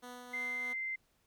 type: tone with tremolo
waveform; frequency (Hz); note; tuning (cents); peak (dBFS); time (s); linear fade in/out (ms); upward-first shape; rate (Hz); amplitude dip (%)
10% pulse; 246.9; B3; 0; -37; 0.02-0.74; 20; triangle; 3.1; 35
type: tone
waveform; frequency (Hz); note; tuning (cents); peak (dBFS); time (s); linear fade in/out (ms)
sine; 2080; C7; -11; -35; 0.33-0.96; 10
effects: pink hiss -74 dBFS RMS until 1.26 s